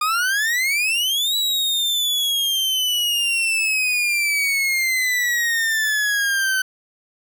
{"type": "exponential two-way sweep", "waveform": "40% pulse", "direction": "up then down", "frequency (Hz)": [1210, 3928, 1521], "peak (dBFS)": -17, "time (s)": [0.01, 6.62], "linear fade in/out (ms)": 5, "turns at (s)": 1.36, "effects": []}